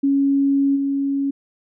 sine tone with level steps, 277.2 Hz, C#4, in tune, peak -14 / -18 dBFS, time 0.03-1.31 s, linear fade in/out 10 ms, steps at 0.75 s, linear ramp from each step 20 ms, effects none

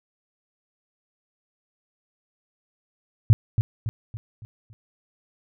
sine tone with echo, 110 Hz, A2, in tune, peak -9 dBFS, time 3.3-3.33 s, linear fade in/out 0 ms, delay 280 ms, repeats 5, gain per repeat -7 dB, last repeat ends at 4.73 s, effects none

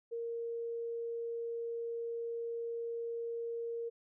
sine tone, 465.1 Hz, A#4, 4 cents flat, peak -36 dBFS, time 0.11-3.9 s, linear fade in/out 20 ms, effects none

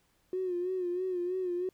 triangle tone with vibrato, 362.5 Hz, F#4, 35 cents flat, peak -26 dBFS, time 0.33-1.69 s, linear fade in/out 2 ms, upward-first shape sine, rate 3.1 Hz, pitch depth 61 cents each way, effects tanh soft clip ceiling -28 dBFS + pink hiss -71 dBFS RMS until 1.73 s

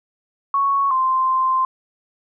sine tone pair in turn, 1108.7 / 1043.6 Hz, C#6 / C6, 0 / -5 cents, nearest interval minor second, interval 105 cents, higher first, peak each -15 dBFS, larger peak neither, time 0.54-0.91 / 0.91-1.65 s, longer second, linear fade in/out 2 ms, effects none

